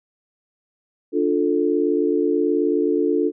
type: chord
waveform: sine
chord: D minor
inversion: none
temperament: just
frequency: 293.7 / 352.4 / 440.5 Hz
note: D4 / F4 / A4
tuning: 0 / +16 / +2 cents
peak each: -21 dBFS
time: 1.12-3.32 s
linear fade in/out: 50 ms
effects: none